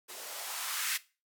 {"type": "noise with band-pass filter sweep", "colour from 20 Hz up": "violet", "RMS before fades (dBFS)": -37, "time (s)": [0.08, 0.98], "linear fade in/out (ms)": 20, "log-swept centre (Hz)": [370, 1900], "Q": 1.8, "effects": ["noise-tail reverb RT60 0.3 s tail -18 dB re dry"]}